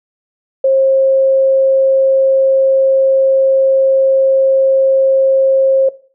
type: tone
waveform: sine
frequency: 535 Hz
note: C5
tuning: 38 cents sharp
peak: -7 dBFS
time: 0.64-5.89 s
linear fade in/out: 5 ms
effects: noise-tail reverb RT60 0.4 s tail -17 dB re dry